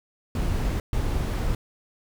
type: noise bursts at uneven times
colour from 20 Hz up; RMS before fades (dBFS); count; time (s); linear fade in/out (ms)
brown; -25; 2; 0.35-0.8 / 0.93-1.55; 2
effects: none